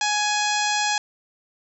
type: harmonic tone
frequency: 836 Hz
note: G#5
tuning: 11 cents sharp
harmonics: 1 / 2 / 3 / 4 / 5 / 6 / 7 / 8 / 9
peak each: -24 / -27 / -29 / -30 / -31 / -32 / -32 / -33 / -34 dBFS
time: 0.01-0.98 s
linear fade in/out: 2 ms
effects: none